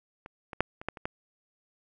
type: clicks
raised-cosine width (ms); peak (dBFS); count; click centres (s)
0.5; -28 / -24 / -8 / -26 / -15 / -28 / -16; 7; 0.261 / 0.532 / 0.606 / 0.815 / 0.886 / 0.972 / 1.055
effects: none